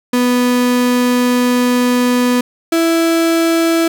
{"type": "tone pair in turn", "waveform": "35% pulse", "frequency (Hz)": [246.9, 330.8], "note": ["B3", "E4"], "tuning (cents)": [0, 6], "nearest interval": "perfect fourth", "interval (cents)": 506, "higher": "second", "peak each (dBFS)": -9, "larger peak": "neither", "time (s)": [[0.13, 2.41], [2.72, 3.88]], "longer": "first", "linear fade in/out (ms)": 5, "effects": []}